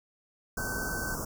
pink band-stop noise, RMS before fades -35 dBFS, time 0.57-1.25 s, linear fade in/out 5 ms, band 1500 to 5200 Hz, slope 96 dB/octave
triangle tone, 1528 Hz, G6, 45 cents flat, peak -33 dBFS, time 0.57-1.15 s, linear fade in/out 10 ms
effects none

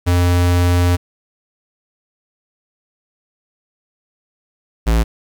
square tone pair in turn, 88.3 / 56 Hz, F2 / A1, +20 / +31 cents, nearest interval minor sixth, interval 789 cents, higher first, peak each -12 dBFS, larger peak neither, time 0.06-0.97 / 4.86-5.04 s, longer first, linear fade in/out 20 ms, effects 9-bit

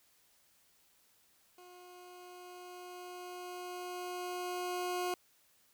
20% pulse tone with level ramp, 359.2 Hz, F4, 49 cents sharp, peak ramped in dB -49 to -28 dBFS, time 1.58-5.14 s, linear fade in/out 2 ms, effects white hiss -69 dBFS RMS until 5.73 s

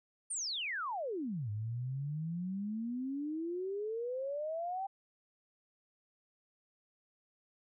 sine exponential two-way sweep, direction down then up, 9440 to 102.2 to 791 Hz, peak -35 dBFS, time 0.3-4.87 s, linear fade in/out 10 ms, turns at 1.5 s, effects none

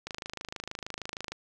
click train, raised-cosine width 0.2 ms, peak -19 dBFS, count 34, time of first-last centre 0.07-1.32 s, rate 26.4 Hz, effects none

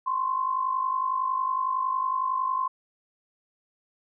sine tone pair together, 1035.1 / 1086 Hz, C6 / C#6, -19 / -36 cents, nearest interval minor second, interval 83 cents, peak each -25 / -30 dBFS, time 0.06-2.68 s, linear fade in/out 10 ms, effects none

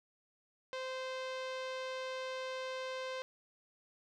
sawtooth tone with low-pass filter, 519 Hz, C5, 14 cents flat, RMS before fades -41 dBFS, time 0.73-3.22 s, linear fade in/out 0 ms, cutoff 4200 Hz, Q 1.2, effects none

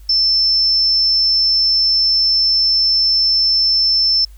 sine tone, 5310 Hz, E8, 12 cents sharp, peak -11 dBFS, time 0.09-4.25 s, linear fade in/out 5 ms, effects added 50 Hz sine -36 dBFS peak until 4.37 s + white hiss -54 dBFS RMS until 4.37 s

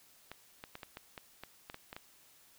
clicks, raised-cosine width 0.3 ms, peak -28 dBFS, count 11, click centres 0.316 / 0.639 / 0.754 / 0.832 / 0.971 / 1.178 / 1.436 / 1.699 / 1.744 / 1.929 / 1.965 s, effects white hiss -63 dBFS RMS until 2.58 s

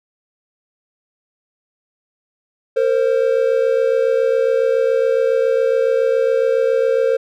triangle tone pair together, 459.8 / 527 Hz, A#4 / C5, -24 / +12 cents, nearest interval major second, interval 236 cents, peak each -14 dBFS, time 2.76-7.17 s, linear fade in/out 10 ms, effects none

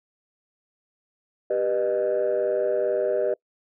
sine chord, G augmented, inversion none, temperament just, 392 / 490 / 612.5 Hz, G4 / B4 / D#5, 0 / -14 / -27 cents, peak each -25 / -24 / -23 dBFS, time 1.5-3.34 s, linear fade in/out 5 ms, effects noise-tail reverb RT60 0.1 s tail -25 dB re dry + tanh soft clip ceiling -16 dBFS

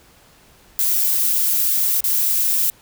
violet noise with dropouts, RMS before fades -18 dBFS, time 0.79-2.7 s, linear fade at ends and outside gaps 0 ms, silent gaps 2.006-2.041 s, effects pink hiss -51 dBFS RMS until 2.81 s

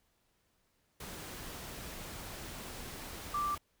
sine tone in noise, 1174.7 Hz, D6, in tune, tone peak -31 dBFS, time 3.34-3.55 s, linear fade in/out 5 ms, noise pink, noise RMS -45 dBFS, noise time 1-3.58 s, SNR +11 dB, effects pink hiss -75 dBFS RMS until 3.8 s

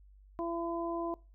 harmonic tone, 337.7 Hz, E4, 42 cents sharp, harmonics 1 / 2 / 3, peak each -35 / -38 / -40 dBFS, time 0.39-1.14 s, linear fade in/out 0 ms, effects noise-tail reverb RT60 0.3 s tail -22 dB re dry + added 49 Hz sine -55 dBFS peak until 1.34 s

